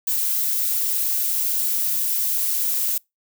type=noise; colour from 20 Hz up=violet; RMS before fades=-22 dBFS; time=0.07-2.98 s; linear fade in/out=5 ms; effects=noise-tail reverb RT60 0.2 s tail -26 dB re dry